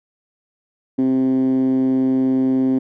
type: tone with band-pass filter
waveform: 10% pulse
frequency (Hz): 131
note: C3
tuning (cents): +2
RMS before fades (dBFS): -17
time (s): 0.98-2.79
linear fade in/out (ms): 10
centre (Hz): 280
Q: 7.9
effects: none